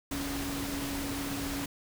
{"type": "tone in noise", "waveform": "sine", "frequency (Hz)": 279.4, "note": "C#4", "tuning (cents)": 14, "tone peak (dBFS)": -35, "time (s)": [0.11, 1.66], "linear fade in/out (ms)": 5, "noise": "pink", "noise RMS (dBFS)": -37, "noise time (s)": [0.11, 1.66], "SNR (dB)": -1, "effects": []}